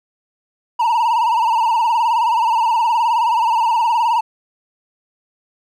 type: tone with vibrato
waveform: triangle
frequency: 923 Hz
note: A#5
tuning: 17 cents flat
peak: -11 dBFS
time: 0.79-4.21 s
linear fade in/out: 10 ms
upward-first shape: sine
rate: 19 Hz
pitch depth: 94 cents each way
effects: none